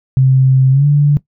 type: tone with pitch glide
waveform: sine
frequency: 131.8 to 145.4 Hz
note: C3 to D3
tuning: +13 to -17 cents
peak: -6 dBFS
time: 0.17-1.17 s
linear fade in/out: 0 ms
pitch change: +170 cents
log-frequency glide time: 0.71-0.86 s
effects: noise-tail reverb RT60 0.1 s tail -18 dB re dry